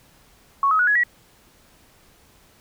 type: tone with pitch steps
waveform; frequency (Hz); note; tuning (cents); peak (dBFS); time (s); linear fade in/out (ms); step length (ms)
sine; 1108 / 1272.8 / 1462 / 1679.4 / 1929.1; C#6 / D#6 / F#6 / G#6 / B6; -1 / +39 / -21 / +19 / -41; -15; 0.63-1.035; 2; 81
effects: pink hiss -55 dBFS RMS until 2.6 s